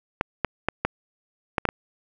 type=clicks; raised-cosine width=0.5 ms; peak=-6 dBFS; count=7; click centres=0.211 / 0.447 / 0.686 / 0.85 / 1.582 / 1.653 / 1.689 s; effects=none